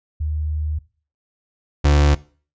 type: tone pair in turn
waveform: sine / 35% pulse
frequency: 76.4 / 72.76 Hz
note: D#2 / D2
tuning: -31 / -16 cents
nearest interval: minor second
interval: 85 cents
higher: first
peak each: -20 / -10 dBFS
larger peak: second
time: 0.2-0.79 / 1.84-2.15 s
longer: first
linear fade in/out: 10 ms
effects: noise-tail reverb RT60 0.4 s tail -20 dB re dry + resampled to 16000 Hz